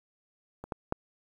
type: clicks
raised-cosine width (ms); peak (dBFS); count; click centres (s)
1; -26 / -19 / -14; 3; 0.64 / 0.722 / 0.924
effects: 9-bit